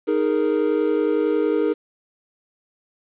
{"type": "chord", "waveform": "triangle", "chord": "D# suspended fourth", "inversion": "none", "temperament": "equal", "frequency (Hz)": [311.1, 415.3, 466.2], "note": ["D#4", "G#4", "A#4"], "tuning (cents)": [0, 0, 0], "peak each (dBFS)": -20, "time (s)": [0.07, 1.74], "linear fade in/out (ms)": 20, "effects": ["resampled to 8000 Hz", "8-bit"]}